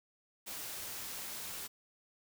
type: noise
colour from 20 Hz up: white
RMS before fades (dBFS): -43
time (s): 0.46-1.68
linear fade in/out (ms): 20
effects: none